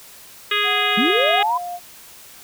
harmonic tone, 414.3 Hz, G#4, 4 cents flat, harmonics 1 / 3 / 4 / 5 / 6 / 7 / 8 / 9, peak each -28 / -24 / -25 / -24 / -25 / -24 / -27 / -27 dBFS, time 0.51-1.43 s, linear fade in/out 5 ms
sine tone with pitch glide, 740 to 707 Hz, F#5 to F5, 0 to +21 cents, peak -26 dBFS, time 0.63-1.8 s, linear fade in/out 50 ms, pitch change -79 cents, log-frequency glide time 1.06-1.17 s
sine linear sweep, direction up, 191.7 to 1031 Hz, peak -17 dBFS, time 0.97-1.58 s, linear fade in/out 10 ms
effects white hiss -43 dBFS RMS until 2.43 s

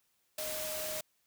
sine tone in noise, 620 Hz, D#5, 6 cents flat, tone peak -40 dBFS, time 0.38-1.01 s, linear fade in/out 5 ms, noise white, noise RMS -39 dBFS, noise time 0.38-1.01 s, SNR -4 dB, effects white hiss -75 dBFS RMS until 1.26 s

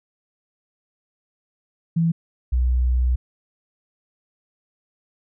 sine tone pair in turn, 165.9 / 62.14 Hz, E3 / B1, +11 / +11 cents, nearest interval octave + perfect fourth, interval 1700 cents, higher first, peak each -16 dBFS, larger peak neither, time 1.96-2.12 / 2.52-3.16 s, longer second, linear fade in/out 10 ms, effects none

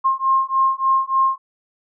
sine beating tone pair, 1064 / 1067.4 Hz, C6 / C6, +29 / +34 cents, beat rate 3.4 Hz, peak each -18 dBFS, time 0.04-1.38 s, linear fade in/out 20 ms, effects none

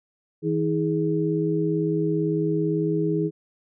sine tone cluster, 160.9 / 318.7 / 416.6 Hz, E3 / D#4 / G#4, -42 / +42 / +5 cents, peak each -25 dBFS, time 0.42-3.31 s, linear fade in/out 50 ms, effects none

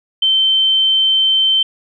sine tone, 3100 Hz, G7, 20 cents flat, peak -10 dBFS, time 0.22-1.63 s, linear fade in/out 5 ms, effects none

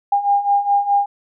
sine beating tone pair, 804 / 808.8 Hz, G5 / G#5, +44 / -46 cents, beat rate 4.8 Hz, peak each -19 / -15 dBFS, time 0.12-1.06 s, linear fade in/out 5 ms, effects none

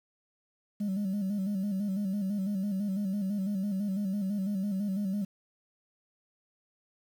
sine tone with vibrato, 197.8 Hz, G3, 16 cents sharp, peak -26 dBFS, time 0.8-5.25 s, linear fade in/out 10 ms, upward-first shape square, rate 6 Hz, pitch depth 69 cents each way, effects tanh soft clip ceiling -27 dBFS + 9-bit

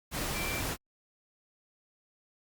sine tone in noise, 2349 Hz, D7, in tune, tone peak -37 dBFS, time 0.32-0.63 s, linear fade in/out 50 ms, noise pink, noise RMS -34 dBFS, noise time 0.11-0.77 s, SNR -6 dB, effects Opus 48 kbps

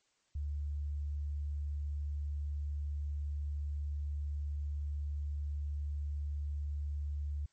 sine tone, 72.9 Hz, D2, 12 cents flat, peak -34 dBFS, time 0.35-7.46 s, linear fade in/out 5 ms, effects white hiss -75 dBFS RMS until 7.52 s + MP3 32 kbps

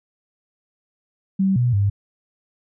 sine tone with pitch steps, 192.6 / 122.5 / 100.4 Hz, G3 / B2 / G2, -30 / -14 / +42 cents, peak -15 dBFS, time 1.39-1.9 s, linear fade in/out 10 ms, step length 170 ms, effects none

